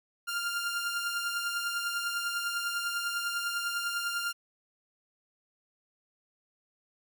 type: beating tone pair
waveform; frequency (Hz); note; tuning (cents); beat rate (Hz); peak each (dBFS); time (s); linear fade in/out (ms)
sawtooth; 1396.9 / 1406.9; F6 / F6; 0 / +12; 10; -28 / -34; 0.27-4.33; 20
effects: none